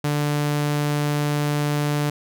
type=tone; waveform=sawtooth; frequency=147.1 Hz; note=D3; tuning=3 cents sharp; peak=-16 dBFS; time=0.04-2.1 s; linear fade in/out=5 ms; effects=none